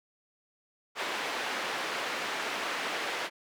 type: band-pass noise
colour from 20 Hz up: white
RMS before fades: -34 dBFS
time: 0.95-3.3 s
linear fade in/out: 50 ms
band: 340 to 2400 Hz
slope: 12 dB/octave
effects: none